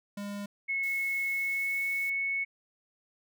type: tone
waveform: square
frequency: 203 Hz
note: G#3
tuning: 39 cents flat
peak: -36 dBFS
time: 0.17-0.46 s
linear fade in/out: 5 ms
type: tone with pitch glide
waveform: sine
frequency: 2188 to 2207 Hz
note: C#7 to C#7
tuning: -23 to -8 cents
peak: -28 dBFS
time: 0.68-2.45 s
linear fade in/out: 20 ms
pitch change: +15 cents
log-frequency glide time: 1.29-1.87 s
type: noise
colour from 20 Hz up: blue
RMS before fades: -48 dBFS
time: 0.83-2.1 s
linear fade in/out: 5 ms
effects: none